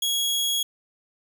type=tone; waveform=sawtooth; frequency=3322 Hz; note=G#7; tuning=in tune; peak=-19 dBFS; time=0.02-0.63 s; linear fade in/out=5 ms; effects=none